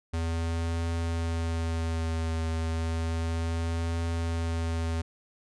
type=tone with vibrato; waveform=square; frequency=82.41 Hz; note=E2; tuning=in tune; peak=-28 dBFS; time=0.13-5.02 s; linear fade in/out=10 ms; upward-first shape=triangle; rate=0.32 Hz; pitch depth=26 cents each way; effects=resampled to 22050 Hz